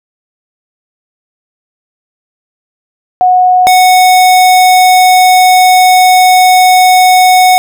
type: tone pair in turn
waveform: sine / square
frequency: 732 / 737.5 Hz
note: F#5 / F#5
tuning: -19 / -6 cents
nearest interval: unison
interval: 13 cents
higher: second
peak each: -3 dBFS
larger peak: neither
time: 3.21-3.67 / 3.67-7.58 s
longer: second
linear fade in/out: 0 ms
effects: none